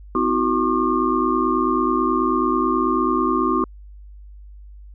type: tone cluster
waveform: sine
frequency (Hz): 254.3 / 323.4 / 372.7 / 1082 / 1197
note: C4 / E4 / F#4 / C#6 / D6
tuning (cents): -49 / -33 / +13 / -42 / +33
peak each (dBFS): -23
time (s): 0.15-3.64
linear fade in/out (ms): 2
effects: added 50 Hz sine -38 dBFS peak until 4.94 s